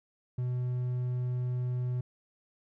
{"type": "tone", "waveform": "triangle", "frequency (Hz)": 124.6, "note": "B2", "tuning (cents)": 16, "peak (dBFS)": -27, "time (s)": [0.38, 2.01], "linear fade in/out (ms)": 5, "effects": []}